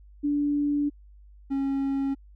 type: tone pair in turn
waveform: sine / triangle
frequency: 290 / 273.7 Hz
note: D4 / C#4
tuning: -22 / -22 cents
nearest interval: minor second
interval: 100 cents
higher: first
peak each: -22 dBFS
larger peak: neither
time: 0.23-0.9 / 1.5-2.15 s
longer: first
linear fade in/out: 20 ms
effects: added 50 Hz sine -48 dBFS peak until 2.35 s